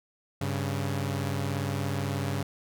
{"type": "tone pair together", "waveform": "sawtooth", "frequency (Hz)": [98, 138.59], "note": ["G2", "C#3"], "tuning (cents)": [0, 0], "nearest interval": "tritone", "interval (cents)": 600, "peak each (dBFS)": -27, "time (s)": [0.41, 2.43], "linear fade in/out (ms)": 5, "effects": []}